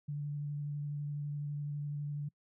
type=tone with vibrato; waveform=sine; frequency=145.9 Hz; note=D3; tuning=11 cents flat; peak=-35 dBFS; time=0.08-2.29 s; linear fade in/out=10 ms; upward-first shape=square; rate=12 Hz; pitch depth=10 cents each way; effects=noise-tail reverb RT60 0.1 s tail -25 dB re dry